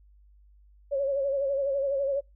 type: tone with vibrato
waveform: sine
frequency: 552 Hz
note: C#5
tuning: 7 cents flat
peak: -24 dBFS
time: 0.91-2.21 s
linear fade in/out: 20 ms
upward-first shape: sine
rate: 12 Hz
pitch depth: 55 cents each way
effects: noise-tail reverb RT60 0.2 s tail -24 dB re dry + added 50 Hz sine -54 dBFS peak until 2.35 s